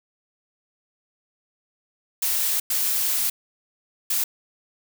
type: noise bursts at uneven times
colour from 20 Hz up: blue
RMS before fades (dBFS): -23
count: 3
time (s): 2.22-2.6 / 2.7-3.3 / 4.1-4.24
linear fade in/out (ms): 5
effects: none